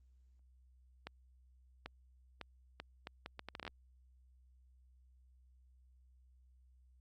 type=accelerating click train; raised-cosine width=0.3 ms; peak=-28 dBFS; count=14; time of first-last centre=1.07-3.678 s; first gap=790 ms; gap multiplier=0.7; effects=added 63 Hz sine -63 dBFS peak until 7 s + Opus 32 kbps